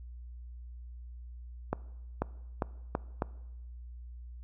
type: accelerating click train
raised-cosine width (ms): 1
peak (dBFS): -15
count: 5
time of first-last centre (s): 1.73-3.221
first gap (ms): 490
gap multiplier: 0.82
effects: noise-tail reverb RT60 1.0 s tail -21 dB re dry + added 60 Hz sine -43 dBFS peak until 4.43 s